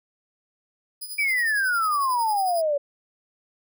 5% pulse tone with tremolo, 4976 Hz, D#8, 1 cent flat, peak -24 dBFS, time 1.01-2.62 s, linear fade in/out 10 ms, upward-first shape sine, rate 11 Hz, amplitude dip 65%
sine exponential sweep, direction down, 2349 to 559 Hz, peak -20 dBFS, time 1.18-2.78 s, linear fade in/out 10 ms
effects none

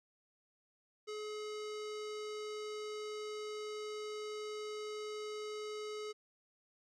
square tone with low-pass filter, 424.6 Hz, G#4, 38 cents sharp, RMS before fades -43 dBFS, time 1.07-6.13 s, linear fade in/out 20 ms, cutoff 5900 Hz, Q 1.6, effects none

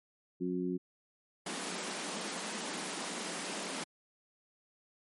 harmonic tone, 90.5 Hz, F#2, 38 cents flat, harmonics 2 / 3 / 4, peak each -36 / -36 / -36 dBFS, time 0.4-0.78 s, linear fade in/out 20 ms
pink high-pass noise, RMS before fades -39 dBFS, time 1.46-3.84 s, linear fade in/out 5 ms, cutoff 170 Hz, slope 96 dB/octave
effects MP3 48 kbps

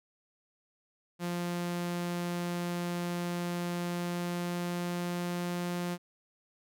sawtooth tone with pitch glide, 174.61 to 175.82 Hz, F3 to F3, 0 to +12 cents, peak -28 dBFS, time 1.19-5.98 s, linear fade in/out 50 ms, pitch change +12 cents, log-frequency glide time 3.76-5.68 s, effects none

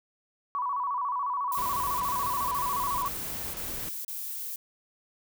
sine tone with vibrato, 1056 Hz, C6, 16 cents sharp, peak -27 dBFS, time 0.55-3.08 s, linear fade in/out 0 ms, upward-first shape square, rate 14 Hz, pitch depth 110 cents each way
violet noise bursts, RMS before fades -36 dBFS, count 6, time 1.52-4.56 s, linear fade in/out 2 ms, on 480 ms, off 32 ms
pink noise, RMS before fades -41 dBFS, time 1.57-3.89 s, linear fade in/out 5 ms
effects none

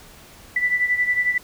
sine beating tone pair, 1975.5 / 1986.5 Hz, B6 / B6, 0 / +10 cents, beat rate 11 Hz, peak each -19 / -24 dBFS, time 0.56-1.38 s, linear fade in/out 5 ms, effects pink hiss -46 dBFS RMS until 1.43 s

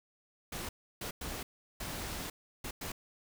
pink noise bursts at uneven times, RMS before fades -40 dBFS, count 6, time 0.52-0.69 / 1.01-1.11 / 1.21-1.43 / 1.8-2.3 / 2.64-2.71 / 2.81-2.92 s, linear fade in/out 5 ms, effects none

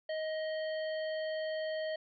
harmonic tone, 628 Hz, D#5, 16 cents sharp, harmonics 1 / 3 / 5 / 7, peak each -34 / -44 / -48 / -51 dBFS, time 0.09-1.96 s, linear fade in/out 5 ms, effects none

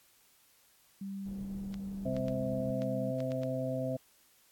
sine tone with pitch glide, 196 to 202.3 Hz, G3 to G#3, 0 to -45 cents, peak -37 dBFS, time 1.01-3.11 s, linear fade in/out 5 ms, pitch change +55 cents, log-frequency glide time 1.99-2.4 s
pink low-pass noise, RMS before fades -49 dBFS, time 1.25-2.73 s, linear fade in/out 20 ms, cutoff 350 Hz, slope 12 dB/octave
clicks, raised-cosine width 0.2 ms, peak -30 dBFS, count 7, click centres 1.742 / 2.166 / 2.283 / 2.82 / 3.204 / 3.319 / 3.434 s
harmonic tone, 130 Hz, C3, 11 cents flat, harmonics 1 / 2 / 4 / 5, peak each -37 / -37 / -37 / -37 dBFS, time 2.05-3.97 s, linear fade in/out 10 ms
effects white hiss -65 dBFS RMS until 4.51 s + AAC 64 kbps

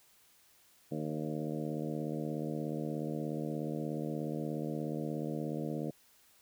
harmonic tone with a mistuned harmonic, 76.8 Hz, D#2, 22 cents flat, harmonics 2 / 3 / 4 / 5 / 6 / 7 / 8 / 9, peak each -39 / -40 / -40 / -47 / -43 / -45 / -49 / -50 dBFS, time 0.91-5.91 s, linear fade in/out 10 ms, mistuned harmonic 8, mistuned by -19 cents, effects white hiss -65 dBFS RMS until 6.41 s

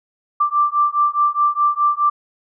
sine beating tone pair, 1174.7 / 1179.5 Hz, D6 / D6, 0 / +7 cents, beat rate 4.8 Hz, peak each -17 dBFS, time 0.4-2.1 s, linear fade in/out 10 ms, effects none

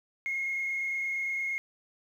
sine tone with frequency modulation, 2154 Hz, C7, 50 cents sharp, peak -28 dBFS, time 0.26-1.58 s, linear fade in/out 0 ms, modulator 28.6 Hz, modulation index 0.97, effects tanh soft clip ceiling -25 dBFS + 10-bit

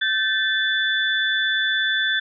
sine tone cluster, 1543 / 1752 / 3480 Hz, G6 / A6 / A7, -28 / -8 / -20 cents, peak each -23 dBFS, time 0.01-2.2 s, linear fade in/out 10 ms, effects none

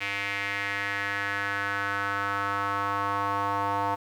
square tone with band-pass filter sweep, 100.2 Hz, G2, 38 cents sharp, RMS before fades -29 dBFS, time 0-3.96 s, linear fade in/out 20 ms, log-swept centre 2300 to 940 Hz, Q 3.6, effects 9-bit

